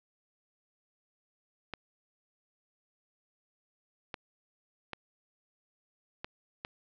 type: clicks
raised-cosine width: 0.3 ms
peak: -21 dBFS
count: 5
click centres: 1.737 / 4.142 / 4.933 / 6.245 / 6.649 s
effects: low-pass 5000 Hz 12 dB/octave